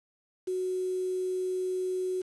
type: tone with quantisation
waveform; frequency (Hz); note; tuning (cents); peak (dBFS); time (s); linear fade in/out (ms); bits
sine; 370; F#4; 0; -28; 0.47-2.22; 10; 8
effects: resampled to 24000 Hz